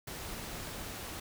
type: noise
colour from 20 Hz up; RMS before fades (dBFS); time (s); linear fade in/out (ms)
pink; -42; 0.07-1.2; 5
effects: none